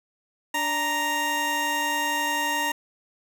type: tone pair together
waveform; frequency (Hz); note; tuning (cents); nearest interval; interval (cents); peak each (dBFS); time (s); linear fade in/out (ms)
20% pulse; 293.7 / 932.3; D4 / A#5; 0 / 0; octave + minor sixth; 2000; -28 / -19; 0.54-2.72; 5
effects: none